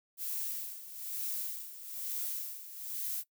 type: noise with tremolo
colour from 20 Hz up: violet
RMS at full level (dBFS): -36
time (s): 0.17-3.24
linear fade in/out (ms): 50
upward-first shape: sine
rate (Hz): 1.1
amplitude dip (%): 75
effects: noise-tail reverb RT60 0.1 s tail -20 dB re dry